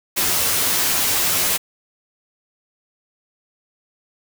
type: noise with comb filter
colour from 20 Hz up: white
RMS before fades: -19 dBFS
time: 0.16-1.58 s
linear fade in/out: 20 ms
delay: 11 ms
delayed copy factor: +0.55
effects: none